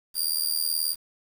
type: tone with amplitude modulation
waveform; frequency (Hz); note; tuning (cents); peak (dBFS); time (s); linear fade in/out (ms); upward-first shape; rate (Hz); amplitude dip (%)
15% pulse; 4769; D8; +26; -14; 0.14-0.96; 50; sine; 78.7; 85
effects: 8-bit